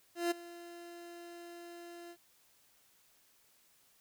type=tone with ADSR envelope; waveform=30% pulse; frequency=344.2 Hz; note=F4; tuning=25 cents flat; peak=-26 dBFS; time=0.15-2.17 s; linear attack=160 ms; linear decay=14 ms; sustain=-19 dB; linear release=65 ms; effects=white hiss -68 dBFS RMS until 4 s